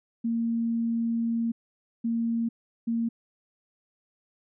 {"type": "tone bursts at uneven times", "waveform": "sine", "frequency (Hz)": 230.7, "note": "A#3", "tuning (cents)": -18, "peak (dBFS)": -24, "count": 3, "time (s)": [[0.24, 1.52], [2.04, 2.49], [2.87, 3.09]], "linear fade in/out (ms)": 10, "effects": []}